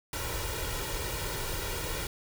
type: noise with comb filter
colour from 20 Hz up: pink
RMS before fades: -34 dBFS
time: 0.13-2.07 s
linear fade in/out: 2 ms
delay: 2.1 ms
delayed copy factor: +0.65
effects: none